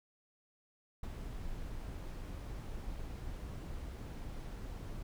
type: noise with ADSR envelope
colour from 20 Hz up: brown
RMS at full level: -40 dBFS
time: 1.03-5.03 s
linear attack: 4 ms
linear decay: 43 ms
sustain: -3 dB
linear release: 8 ms
effects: none